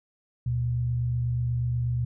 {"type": "tone pair together", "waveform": "sine", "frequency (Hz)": [72.4, 120.64], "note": ["D2", "B2"], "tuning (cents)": [-24, -40], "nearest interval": "major sixth", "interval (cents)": 884, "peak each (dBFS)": [-34, -24], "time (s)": [0.46, 2.05], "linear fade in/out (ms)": 5, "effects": []}